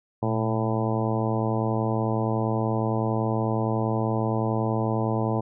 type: harmonic tone with a mistuned harmonic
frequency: 110.7 Hz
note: A2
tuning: 11 cents sharp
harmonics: 1 / 2 / 3 / 4 / 5 / 6 / 7 / 8 / 9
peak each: -26 / -29 / -31 / -32 / -33 / -34 / -34 / -35 / -36 dBFS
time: 0.22-5.41 s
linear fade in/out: 10 ms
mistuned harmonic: 1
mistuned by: +88 cents
effects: none